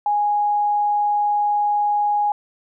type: tone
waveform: sine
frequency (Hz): 828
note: G#5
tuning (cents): -5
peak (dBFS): -16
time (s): 0.06-2.32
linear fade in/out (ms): 2
effects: none